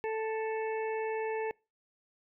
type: harmonic tone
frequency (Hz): 440.5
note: A4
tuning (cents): +2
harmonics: 1 / 2 / 4 / 5 / 6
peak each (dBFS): -32 / -38 / -44 / -46 / -48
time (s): 0.04-1.51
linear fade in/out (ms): 0
effects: noise-tail reverb RT60 0.3 s tail -26 dB re dry